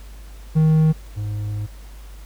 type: tone pair in turn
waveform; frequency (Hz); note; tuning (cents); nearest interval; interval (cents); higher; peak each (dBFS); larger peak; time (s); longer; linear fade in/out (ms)
triangle; 157.2 / 104.37; D#3 / G#2; +18 / +9; perfect fifth; 709; first; -10 / -21; first; 0.55-0.93 / 1.16-1.67; second; 20
effects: added 50 Hz sine -36 dBFS peak until 2.25 s + pink hiss -49 dBFS RMS until 2.25 s